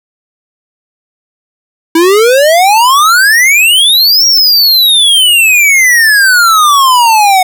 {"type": "exponential two-way sweep", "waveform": "square", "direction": "up then down", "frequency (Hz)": [320.2, 5670, 731], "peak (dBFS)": -4, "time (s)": [1.95, 7.43], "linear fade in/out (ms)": 5, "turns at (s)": 4.26, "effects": []}